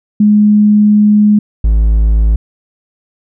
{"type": "tone pair in turn", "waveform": ["sine", "triangle"], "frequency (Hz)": [209.3, 54.08], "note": ["G#3", "A1"], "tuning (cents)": [14, -29], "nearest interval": "octave + major seventh", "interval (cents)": 2343, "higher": "first", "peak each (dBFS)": -4, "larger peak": "neither", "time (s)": [[0.2, 1.39], [1.64, 2.36]], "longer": "first", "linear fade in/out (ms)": 5, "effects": []}